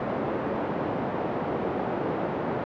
white band-pass noise, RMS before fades -29 dBFS, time 0-2.64 s, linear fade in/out 2 ms, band 150 to 600 Hz, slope 12 dB/octave, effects low-pass 3000 Hz 12 dB/octave

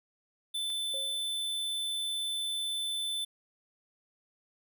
square tone, 3522 Hz, A7, 1 cent sharp, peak -32 dBFS, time 0.54-3.25 s, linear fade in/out 10 ms
clicks, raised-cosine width 0.2 ms, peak -42 / -33 dBFS, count 2, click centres 0.699 / 0.702 s
sine tone with exponential decay, 539 Hz, C#5, 49 cents flat, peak -39 dBFS, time 0.94-1.37 s, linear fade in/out 0 ms, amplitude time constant 93 ms
effects none

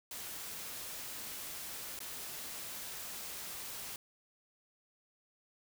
white noise with dropouts, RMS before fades -44 dBFS, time 0.11-3.96 s, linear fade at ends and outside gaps 2 ms, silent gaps 1.991-2.003 s, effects none

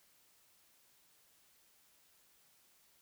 silence, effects white hiss -69 dBFS RMS until 3.01 s

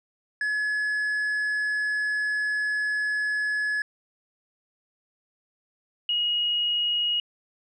triangle / sine tone pair in turn, 1700 / 2888 Hz, G#6 / F#7, +40 / -43 cents, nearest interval major sixth, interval 917 cents, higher second, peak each -22 dBFS, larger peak neither, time 0.41-3.82 / 6.09-7.2 s, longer first, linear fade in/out 2 ms, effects resampled to 24000 Hz

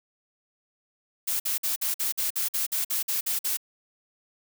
blue noise bursts, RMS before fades -27 dBFS, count 13, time 1.27-3.572 s, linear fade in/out 10 ms, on 130 ms, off 51 ms, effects none

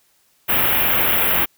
white band-stop noise, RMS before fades -17 dBFS, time 0.48-1.46 s, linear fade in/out 20 ms, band 3200 to 12000 Hz, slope 48 dB/octave, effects white hiss -60 dBFS RMS until 1.57 s

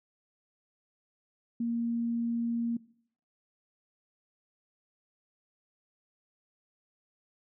sine tone, 233.7 Hz, A#3, 5 cents sharp, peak -28 dBFS, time 1.6-2.77 s, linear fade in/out 5 ms, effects noise-tail reverb RT60 0.6 s tail -20 dB re dry

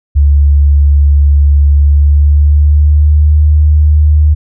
sine tone with pitch glide, 71.7 to 75.4 Hz, D2 to D2, -41 to +46 cents, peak -3 dBFS, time 0.15-4.35 s, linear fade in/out 20 ms, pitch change +87 cents, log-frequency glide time 1.69-3.41 s, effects none

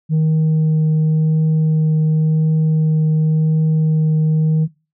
sine tone with vibrato, 156.8 Hz, D#3, 14 cents sharp, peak -9 dBFS, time 0.09-4.68 s, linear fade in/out 50 ms, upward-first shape triangle, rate 0.92 Hz, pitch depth 10 cents each way, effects noise-tail reverb RT60 0.3 s tail -21 dB re dry + tanh soft clip ceiling -11 dBFS

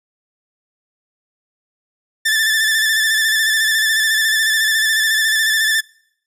sawtooth tone with vibrato, 1760 Hz, A6, in tune, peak -10 dBFS, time 2.25-5.81 s, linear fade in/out 10 ms, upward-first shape square, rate 14 Hz, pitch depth 30 cents each way, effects noise-tail reverb RT60 0.7 s tail -25 dB re dry + resampled to 32000 Hz

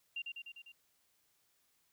sine tone with echo, 2781 Hz, F7, 8 cents flat, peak -37 dBFS, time 0.16-0.22 s, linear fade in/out 5 ms, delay 100 ms, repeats 5, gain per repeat -3 dB, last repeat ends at 0.72 s, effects white hiss -75 dBFS RMS until 1.92 s

